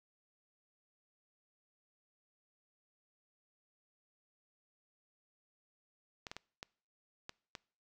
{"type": "clicks", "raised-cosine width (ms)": 0.2, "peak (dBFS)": -26, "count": 6, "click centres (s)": [6.268, 6.315, 6.366, 6.629, 7.294, 7.552], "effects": ["noise-tail reverb RT60 0.5 s tail -25 dB re dry"]}